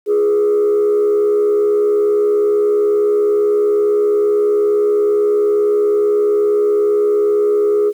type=tone with frequency modulation; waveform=sine; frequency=415.3 Hz; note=G#4; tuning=in tune; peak=-9 dBFS; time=0.06-7.93 s; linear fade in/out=50 ms; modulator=71.7 Hz; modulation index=0.38; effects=tanh soft clip ceiling -9 dBFS + 8-bit